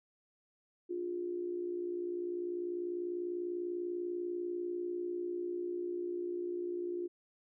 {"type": "tone with amplitude modulation", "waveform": "sine", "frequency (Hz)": 352.7, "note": "F4", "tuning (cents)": 17, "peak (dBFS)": -32, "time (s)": [0.89, 7.08], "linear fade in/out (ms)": 20, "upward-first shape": "sine", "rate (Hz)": 60.2, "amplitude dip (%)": 60, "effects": []}